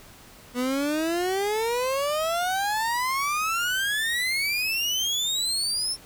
30% pulse exponential sweep, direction up, 242 to 5410 Hz, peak -21 dBFS, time 0.54-5.97 s, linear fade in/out 50 ms, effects pink hiss -49 dBFS RMS until 6.05 s

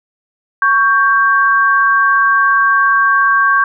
sine tone pair together, 1117.2 / 1580 Hz, C#6 / G6, +13 / +13 cents, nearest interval tritone, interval 600 cents, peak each -11 dBFS, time 0.62-3.64 s, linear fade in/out 2 ms, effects none

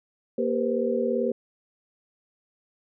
sine tone cluster, 236 / 396.4 / 478.8 / 517 Hz, A#3 / G4 / A#4 / C5, +22 / +19 / +46 / -21 cents, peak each -28 dBFS, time 0.38-1.32 s, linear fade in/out 5 ms, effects none

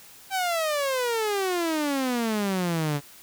sawtooth exponential sweep, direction down, 784 to 140.7 Hz, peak -20 dBFS, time 0.3-3.01 s, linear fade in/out 50 ms, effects white hiss -49 dBFS RMS until 3.22 s

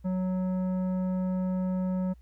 triangle tone with tanh clipping, 185 Hz, F#3, in tune, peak -28 dBFS, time 0.04-2.14 s, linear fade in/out 20 ms, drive 15 dB, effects added 60 Hz sine -50 dBFS peak until 2.21 s + pink hiss -73 dBFS RMS until 2.21 s

